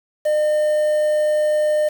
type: tone with quantisation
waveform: triangle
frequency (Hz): 606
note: D#5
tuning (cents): -46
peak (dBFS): -13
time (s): 0.25-1.89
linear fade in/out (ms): 10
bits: 6
effects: none